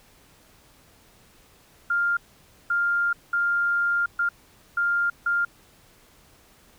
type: tone bursts at uneven times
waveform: sine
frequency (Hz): 1400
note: F6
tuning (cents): +4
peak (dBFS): -20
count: 6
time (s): 1.9-2.17 / 2.7-3.13 / 3.33-4.06 / 4.19-4.29 / 4.77-5.1 / 5.26-5.45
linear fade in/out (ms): 5
effects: pink hiss -56 dBFS RMS until 6.78 s